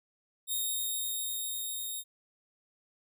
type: tone with level ramp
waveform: 5% pulse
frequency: 3712 Hz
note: A#7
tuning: 8 cents flat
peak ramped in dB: -22 to -28 dBFS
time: 0.47-2.04 s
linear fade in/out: 50 ms
effects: none